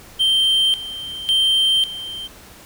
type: tone with tremolo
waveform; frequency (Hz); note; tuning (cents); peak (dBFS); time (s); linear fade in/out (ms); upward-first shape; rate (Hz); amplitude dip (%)
triangle; 3136; G7; 0; -12; 0.19-2.28; 20; square; 0.91; 80
effects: pink hiss -43 dBFS RMS until 2.65 s